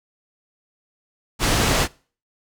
pink low-pass noise, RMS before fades -19 dBFS, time 1.39-1.88 s, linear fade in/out 50 ms, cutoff 8600 Hz, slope 12 dB/octave, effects noise-tail reverb RT60 0.4 s tail -23 dB re dry

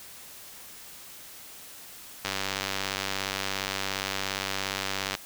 click train, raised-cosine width 0.2 ms, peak -11 dBFS, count 283, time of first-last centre 2.25-5.151 s, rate 97.2 Hz, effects white hiss -46 dBFS RMS until 5.25 s

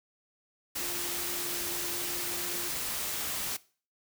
sine tone in noise, 349.2 Hz, F4, in tune, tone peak -43 dBFS, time 0.8-2.69 s, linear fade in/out 10 ms, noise white, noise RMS -34 dBFS, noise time 0.75-3.57 s, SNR -12 dB, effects noise-tail reverb RT60 0.4 s tail -20 dB re dry

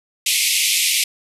pink band-pass noise, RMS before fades -18 dBFS, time 0.26-1.04 s, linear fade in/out 5 ms, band 2100 to 13000 Hz, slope 96 dB/octave, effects none

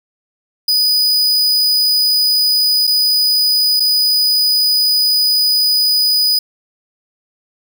45% pulse tone with dropouts, 4968 Hz, D#8, 3 cents flat, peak -10 dBFS, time 0.68-6.39 s, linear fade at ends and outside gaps 5 ms, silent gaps 2.87-2.874 / 3.798-3.802 s, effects none

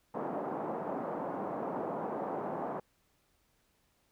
white band-pass noise, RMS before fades -37 dBFS, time 0.14-2.8 s, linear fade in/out 5 ms, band 170 to 900 Hz, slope 24 dB/octave, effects pink hiss -73 dBFS RMS until 4.11 s

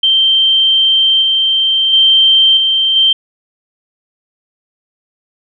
sine tone with level steps, 3136 Hz, G7, in tune, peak -7 / -9 / -5 / -9 / -6 dBFS, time 0.03-3.13 s, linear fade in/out 5 ms, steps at 1.22 / 1.93 / 2.57 / 2.96 s, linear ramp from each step 2 ms, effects none

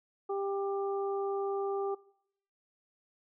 harmonic tone, 395.6 Hz, G4, 16 cents sharp, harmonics 1 / 2 / 3, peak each -32 / -38 / -42 dBFS, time 0.29-1.95 s, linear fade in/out 10 ms, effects noise-tail reverb RT60 0.7 s tail -22 dB re dry

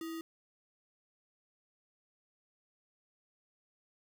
sine tone with sample-and-hold, 328.2 Hz, E4, 8 cents flat, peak -38 dBFS, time 0.01-0.21 s, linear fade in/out 2 ms, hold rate 1575 Hz, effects none

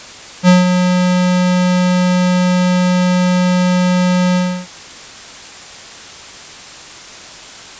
square tone with ADSR envelope, 180.8 Hz, F#3, 40 cents flat, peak -4 dBFS, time 0.43-4.67 s, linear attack 52 ms, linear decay 160 ms, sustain -7 dB, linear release 320 ms, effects white hiss -33 dBFS RMS until 7.79 s + resampled to 16000 Hz

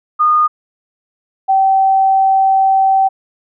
sine tone pair in turn, 1225 / 771.7 Hz, D#6 / G5, -27 / -27 cents, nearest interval minor sixth, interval 800 cents, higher first, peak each -8 dBFS, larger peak neither, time 0.19-0.48 / 1.48-3.09 s, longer second, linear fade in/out 20 ms, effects none

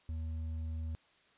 sine tone with hard clipping, 80 Hz, D#2, 49 cents sharp, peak -37 dBFS, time 0.09-0.95 s, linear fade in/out 0 ms, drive 4 dB, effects white hiss -67 dBFS RMS until 1.37 s + resampled to 8000 Hz

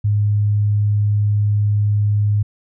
sine tone, 103.83 Hz, G#2, in tune, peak -13 dBFS, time 0.04-2.43 s, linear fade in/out 10 ms, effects none

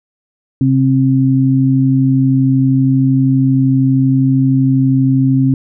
sine tone pair together, 133.1 / 265.8 Hz, C3 / C4, +30 / +27 cents, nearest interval octave, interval 1197 cents, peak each -11 dBFS, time 0.61-5.54 s, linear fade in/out 2 ms, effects none

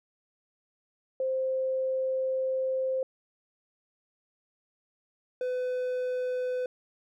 sine / triangle tone pair in turn, 523.3 / 503.1 Hz, C5 / B4, 0 / +32 cents, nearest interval minor second, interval 68 cents, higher first, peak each -26 dBFS, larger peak neither, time 1.2-3.03 / 5.41-6.66 s, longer first, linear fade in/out 2 ms, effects none

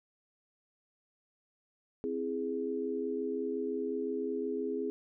sine chord, C augmented, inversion none, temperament equal, 261.6 / 329.6 / 415.3 Hz, C4 / E4 / G#4, 0 / 0 / 0 cents, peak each -37 / -39 / -34 dBFS, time 2.04-4.9 s, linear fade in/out 0 ms, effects none

